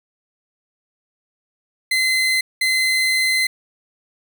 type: tone bursts at uneven times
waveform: 30% pulse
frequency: 2055 Hz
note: C7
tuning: 32 cents flat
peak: -13 dBFS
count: 2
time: 1.91-2.41 / 2.61-3.47 s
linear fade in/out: 5 ms
effects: none